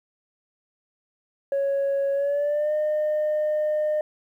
sine tone with pitch glide, 554.4 to 608.1 Hz, C#5 to D#5, 0 to -40 cents, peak -19 dBFS, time 1.52-4.01 s, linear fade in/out 2 ms, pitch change +160 cents, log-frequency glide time 2.13-2.73 s, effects tanh soft clip ceiling -19 dBFS + 10-bit

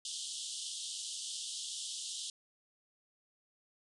pink band-pass noise, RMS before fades -42 dBFS, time 0.05-2.3 s, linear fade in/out 2 ms, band 3000 to 9700 Hz, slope 96 dB/octave, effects none

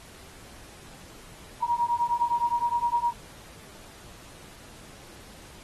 sine beating tone pair, 946 / 955.7 Hz, A#5 / A#5, +25 / +43 cents, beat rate 9.7 Hz, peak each -26 dBFS, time 1.62-3.13 s, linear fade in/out 10 ms, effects pink hiss -49 dBFS RMS until 5.63 s + AAC 32 kbps

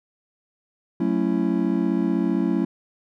triangle chord, F# minor seventh, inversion none, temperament just, 185 / 222 / 277.5 / 333 Hz, F#3 / A3 / C#4 / E4, 0 / +16 / +2 / +18 cents, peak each -23 dBFS, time 1-2.65 s, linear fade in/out 5 ms, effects none

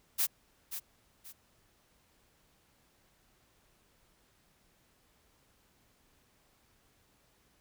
blue noise with echo, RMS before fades -29 dBFS, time 0.18-0.27 s, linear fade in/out 20 ms, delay 530 ms, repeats 2, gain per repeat -10 dB, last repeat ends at 1.33 s, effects pink hiss -69 dBFS RMS until 7.6 s

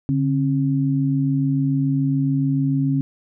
sine tone pair together, 143.03 / 270 Hz, D3 / C#4, -45 / -45 cents, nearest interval major seventh, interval 1100 cents, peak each -19 / -20 dBFS, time 0.09-3.01 s, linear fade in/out 0 ms, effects none

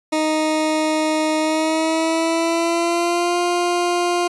20% pulse tone with pitch glide, 311.1 to 351.2 Hz, D#4 to F4, 0 to +10 cents, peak -12 dBFS, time 0.12-4.28 s, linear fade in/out 10 ms, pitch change +210 cents, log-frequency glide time 1.39-3.38 s, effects resampled to 24000 Hz

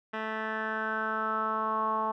10% pulse tone with low-pass filter sweep, 218.9 Hz, A3, 9 cents flat, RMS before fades -31 dBFS, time 0.13-2.12 s, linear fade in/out 10 ms, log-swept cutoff 2100 to 1000 Hz, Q 6.3, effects none

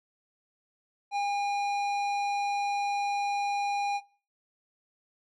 sine tone with tanh clipping, 810 Hz, G#5, 43 cents flat, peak -28 dBFS, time 1.11-4.01 s, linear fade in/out 50 ms, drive 13 dB, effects noise-tail reverb RT60 0.4 s tail -20 dB re dry + MP3 96 kbps

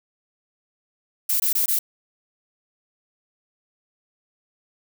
violet noise bursts, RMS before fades -21 dBFS, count 4, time 1.29-1.79 s, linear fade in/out 5 ms, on 110 ms, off 20 ms, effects none

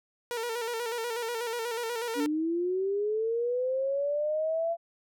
sawtooth tone with vibrato, 466.2 Hz, A#4, in tune, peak -27 dBFS, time 0.31-2.26 s, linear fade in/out 0 ms, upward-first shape square, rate 8.2 Hz, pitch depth 56 cents each way
sine linear sweep, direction up, 280 to 681 Hz, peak -26 dBFS, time 2.15-4.77 s, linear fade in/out 50 ms
effects none

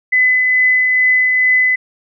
sine tone with tremolo, 2013 Hz, B6, 33 cents sharp, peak -8 dBFS, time 0.12-1.76 s, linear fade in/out 10 ms, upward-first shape triangle, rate 2.3 Hz, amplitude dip 30%, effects none

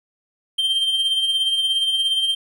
triangle tone with tremolo, 3152 Hz, G7, 9 cents sharp, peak -14 dBFS, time 0.58-2.35 s, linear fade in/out 10 ms, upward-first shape sine, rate 17 Hz, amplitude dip 45%, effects none

